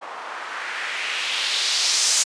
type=noise with low-pass filter sweep; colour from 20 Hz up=blue; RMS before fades=-24 dBFS; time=0.01-2.24 s; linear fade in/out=20 ms; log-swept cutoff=920 to 7000 Hz; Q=1.8; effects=high-pass 400 Hz 12 dB/octave + resampled to 22050 Hz